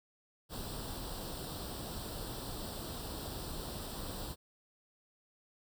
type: noise with comb filter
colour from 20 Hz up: pink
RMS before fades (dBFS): -42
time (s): 0.49-4.36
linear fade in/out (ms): 50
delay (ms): 0.23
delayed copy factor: +0.75
effects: none